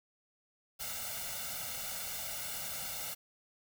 white noise with comb filter, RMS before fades -40 dBFS, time 0.79-3.15 s, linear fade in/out 20 ms, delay 1.4 ms, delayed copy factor +0.85, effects none

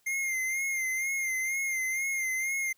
square tone with vibrato, 2109 Hz, C7, 13 cents sharp, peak -29 dBFS, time 0.06-2.73 s, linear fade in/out 10 ms, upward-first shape sine, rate 2.1 Hz, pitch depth 49 cents each way, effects white hiss -69 dBFS RMS until 2.77 s

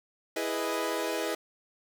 sawtooth chord, E major seventh, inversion none, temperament equal, 329.6 / 415.3 / 493.9 / 622.3 Hz, E4 / G#4 / B4 / D#5, 0 / 0 / 0 / 0 cents, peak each -31 dBFS, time 0.36-1.35 s, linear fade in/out 5 ms, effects none

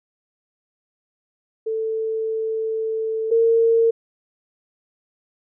sine tone pair in turn, 443 / 457 Hz, A4 / A#4, +12 / -34 cents, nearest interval minor second, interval 54 cents, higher second, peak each -21 / -13 dBFS, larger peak second, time 1.66-3.31 / 3.31-3.91 s, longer first, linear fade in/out 10 ms, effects none

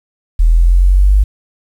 sine exponential sweep, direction up, 39.77 to 51 Hz, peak -5 dBFS, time 0.39-1.24 s, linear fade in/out 10 ms, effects 7-bit

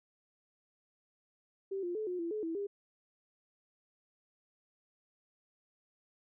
sine tone with pitch steps, 389 / 350.7 / 432.2 / 360 / 336.8 / 427.5 / 327.9 / 403.2 Hz, G4 / F4 / A4 / F#4 / E4 / A4 / E4 / G4, -13 / +7 / -31 / -47 / +37 / -50 / -9 / +49 cents, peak -34 dBFS, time 1.71-2.67 s, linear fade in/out 10 ms, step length 120 ms, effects none

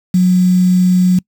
sine tone with quantisation, 182.1 Hz, F#3, 27 cents flat, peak -7 dBFS, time 0.14-1.19 s, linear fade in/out 5 ms, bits 5, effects noise-tail reverb RT60 0.1 s tail -26 dB re dry

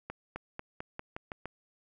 accelerating click train, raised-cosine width 0.5 ms, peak -23 dBFS, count 8, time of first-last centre 0.1-1.456 s, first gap 260 ms, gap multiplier 0.9, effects none

